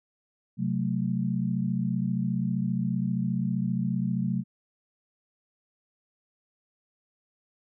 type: chord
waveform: sine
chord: F# diminished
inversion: second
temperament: equal with one note detuned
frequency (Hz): 131.95 / 185 / 220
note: C3 / F#3 / A3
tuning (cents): +15 / 0 / 0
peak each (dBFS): -30 / -28 / -30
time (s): 0.57-4.44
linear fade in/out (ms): 50
effects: none